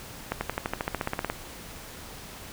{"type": "accelerating click train", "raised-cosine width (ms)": 0.5, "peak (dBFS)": -12, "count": 15, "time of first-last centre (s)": [0.32, 1.299], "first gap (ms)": 90, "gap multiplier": 0.96, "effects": ["pink hiss -43 dBFS RMS until 2.52 s"]}